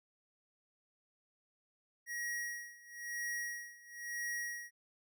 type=tone with tremolo; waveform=square; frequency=1900 Hz; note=A#6; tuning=33 cents sharp; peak=-37 dBFS; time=2.06-4.71 s; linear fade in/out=50 ms; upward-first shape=sine; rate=1 Hz; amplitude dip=90%; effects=none